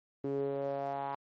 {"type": "tone with band-pass filter sweep", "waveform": "sawtooth", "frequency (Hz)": 138.8, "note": "C#3", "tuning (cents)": 3, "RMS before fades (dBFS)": -35, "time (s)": [0.24, 1.15], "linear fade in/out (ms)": 5, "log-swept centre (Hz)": [350, 930], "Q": 4.9, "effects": ["MP3 32 kbps"]}